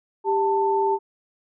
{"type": "tone pair together", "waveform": "sine", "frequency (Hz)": [394.4, 888], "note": ["G4", "A5"], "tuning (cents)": [11, 16], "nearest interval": "octave + major second", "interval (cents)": 1405, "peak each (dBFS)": -21, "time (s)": [0.24, 0.99], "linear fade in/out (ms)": 50, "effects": []}